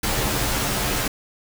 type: noise with comb filter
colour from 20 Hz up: pink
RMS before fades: -23 dBFS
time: 0.03-1.08 s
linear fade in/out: 5 ms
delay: 12 ms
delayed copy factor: -0.85
effects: none